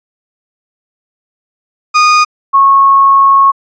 35% pulse / sine tone pair in turn, 1231 / 1096.8 Hz, D#6 / C#6, -19 / -19 cents, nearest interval major second, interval 200 cents, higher first, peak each -3 dBFS, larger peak neither, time 1.94-2.25 / 2.53-3.52 s, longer second, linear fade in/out 20 ms, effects resampled to 16000 Hz

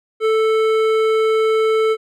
triangle tone with hard clipping, 440 Hz, A4, in tune, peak -15 dBFS, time 0.2-1.97 s, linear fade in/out 50 ms, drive 16 dB, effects none

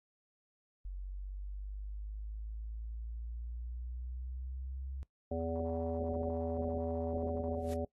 sine exponential sweep, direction up, 46.25 to 67.2 Hz, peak -39 dBFS, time 0.85-5.03 s, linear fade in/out 0 ms
harmonic tone, 82.41 Hz, E2, in tune, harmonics 1 / 3 / 5 / 7 / 9, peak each -39 / -40 / -41 / -38 / -45 dBFS, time 5.31-7.85 s, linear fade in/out 5 ms
white noise with exponential growth, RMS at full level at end -47 dBFS, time 7.56-7.74 s, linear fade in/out 5 ms, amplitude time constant 39 ms
effects noise-tail reverb RT60 0.1 s tail -19 dB re dry + AAC 32 kbps

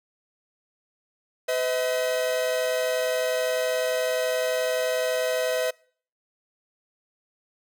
45% pulse tone pair together, 506.4 / 638 Hz, B4 / D#5, +43 / +43 cents, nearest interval major third, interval 400 cents, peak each -26 dBFS, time 1.48-5.71 s, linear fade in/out 10 ms, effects noise-tail reverb RT60 0.5 s tail -25 dB re dry

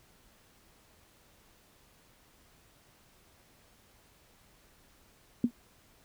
sine tone with exponential decay, 239.6 Hz, A#3, 48 cents sharp, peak -18 dBFS, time 5.44-5.51 s, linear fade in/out 2 ms, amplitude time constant 15 ms, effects pink hiss -63 dBFS RMS until 6.04 s

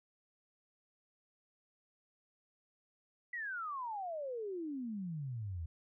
sine exponential sweep, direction down, 1992 to 77.78 Hz, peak -38 dBFS, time 3.33-5.66 s, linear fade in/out 5 ms, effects none

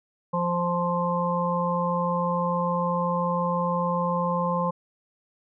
harmonic tone, 174.61 Hz, F3, in tune, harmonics 1 / 3 / 5 / 6, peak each -27 / -28 / -31 / -27 dBFS, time 0.33-4.71 s, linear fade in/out 10 ms, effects none

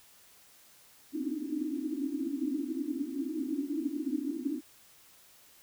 white band-pass noise, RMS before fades -34 dBFS, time 1.12-4.61 s, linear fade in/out 50 ms, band 260 to 320 Hz, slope 96 dB/octave, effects white hiss -59 dBFS RMS until 5.62 s

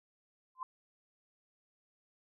sine tone with exponential growth, 1032 Hz, C6, 24 cents flat, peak -32 dBFS, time 0.55-0.63 s, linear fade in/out 2 ms, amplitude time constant 16 ms, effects none

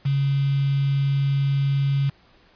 sine tone with quantisation, 138.59 Hz, C#3, in tune, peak -18 dBFS, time 0.05-2.1 s, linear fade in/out 10 ms, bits 6, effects pink hiss -56 dBFS RMS until 2.55 s + resampled to 11025 Hz

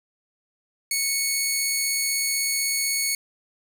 10% pulse tone, 2212 Hz, C#7, 4 cents flat, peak -13 dBFS, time 0.91-3.15 s, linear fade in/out 2 ms, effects none

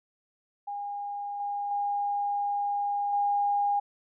sine tone with level steps, 813 Hz, G#5, 37 cents flat, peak -32 / -29 / -26 / -23 dBFS, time 0.67-3.8 s, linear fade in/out 10 ms, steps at 1.4 / 1.71 / 3.13 s, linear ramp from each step 2 ms, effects none

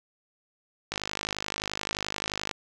click train, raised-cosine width 0.2 ms, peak -12 dBFS, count 83, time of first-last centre 0.92-2.512 s, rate 51.5 Hz, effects 9-bit

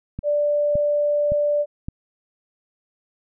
click train, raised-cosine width 5 ms, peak -16 dBFS, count 4, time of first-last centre 0.19-1.885 s, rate 1.77 Hz
sine tone, 587.3 Hz, D5, in tune, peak -17 dBFS, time 0.23-1.66 s, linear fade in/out 50 ms
effects none

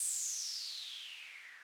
violet noise with low-pass filter sweep, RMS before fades -42 dBFS, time 0-1.63 s, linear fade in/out 2 ms, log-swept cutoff 8800 to 1700 Hz, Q 7.3, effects none

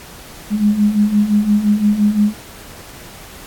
sine beating tone pair, 204.4 / 210.2 Hz, G#3 / G#3, -27 / +21 cents, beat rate 5.8 Hz, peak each -17 / -12 dBFS, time 0.5-2.34 s, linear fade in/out 50 ms, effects pink hiss -37 dBFS RMS until 3.46 s + AAC 64 kbps

